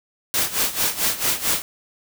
white noise with tremolo, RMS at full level -19 dBFS, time 0.34-1.62 s, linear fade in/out 0 ms, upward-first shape sine, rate 4.5 Hz, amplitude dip 80%, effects none

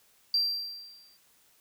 triangle tone with exponential decay, 4716 Hz, D8, 6 cents sharp, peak -19 dBFS, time 0.34-1.17 s, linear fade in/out 2 ms, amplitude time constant 180 ms, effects tanh soft clip ceiling -19 dBFS + white hiss -64 dBFS RMS until 1.6 s

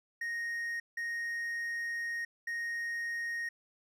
triangle tone bursts at uneven times, 1864.7 Hz, A#6, in tune, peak -32 dBFS, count 3, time 0.21-0.8 / 0.97-2.25 / 2.47-3.49 s, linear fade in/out 5 ms, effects none

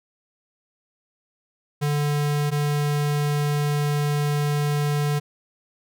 square tone pair in turn, 146.6 / 146.6 Hz, D3 / D3, -3 / -3 cents, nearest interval unison, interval 0 cents, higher neither, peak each -21 dBFS, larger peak neither, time 1.81-2.51 / 2.51-5.2 s, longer second, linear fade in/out 20 ms, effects none

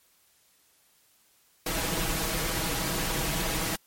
pink noise with comb filter, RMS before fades -29 dBFS, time 1.66-3.76 s, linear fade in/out 5 ms, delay 6.2 ms, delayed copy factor +0.6, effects white hiss -64 dBFS RMS until 3.86 s + MP3 64 kbps

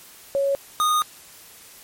sine / square tone pair in turn, 554.4 / 1232.4 Hz, C#5 / D#6, 0 / -17 cents, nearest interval octave + major second, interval 1383 cents, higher second, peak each -18 dBFS, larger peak neither, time 0.35-0.55 / 0.8-1.02 s, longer second, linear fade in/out 0 ms, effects white hiss -46 dBFS RMS until 1.83 s + MP3 64 kbps

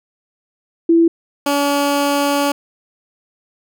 sine / 15% pulse tone pair in turn, 333.3 / 284.8 Hz, E4 / C#4, +19 / +47 cents, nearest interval minor third, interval 272 cents, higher first, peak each -8 dBFS, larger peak neither, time 0.89-1.08 / 1.46-2.52 s, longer second, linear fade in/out 5 ms, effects none

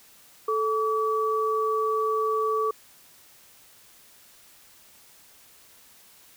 sine tone pair together, 437.3 / 1145.4 Hz, A4 / D6, -11 / -44 cents, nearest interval octave + perfect fourth, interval 1667 cents, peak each -25 dBFS, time 0.48-2.71 s, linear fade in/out 5 ms, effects white hiss -54 dBFS RMS until 6.36 s

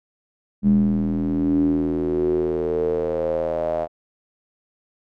square tone with band-pass filter sweep, 40.63 Hz, E1, 24 cents flat, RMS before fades -21 dBFS, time 0.62-3.88 s, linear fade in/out 50 ms, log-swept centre 200 to 650 Hz, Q 8.6, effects none

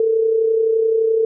sine tone with amplitude modulation, 447.4 Hz, A4, 29 cents sharp, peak -11 dBFS, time 0-1.25 s, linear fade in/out 2 ms, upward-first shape sine, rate 31.7 Hz, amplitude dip 50%, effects none

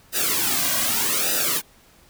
white noise with flanger, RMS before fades -22 dBFS, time 0.12-1.62 s, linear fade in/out 50 ms, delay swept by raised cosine 0.91 to 2.31 ms, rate 0.83 Hz, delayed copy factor -0.9, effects pink hiss -54 dBFS RMS until 2.09 s

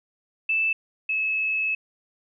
sine tone pair in turn, 2637 / 2592 Hz, E7 / E7, 0 / -30 cents, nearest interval unison, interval 30 cents, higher first, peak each -20 / -22 dBFS, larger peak first, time 0.49-0.73 / 1.09-1.75 s, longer second, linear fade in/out 5 ms, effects none

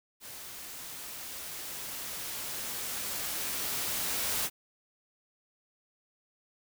white noise with level ramp, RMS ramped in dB -45 to -31 dBFS, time 0.2-4.5 s, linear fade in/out 50 ms, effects none

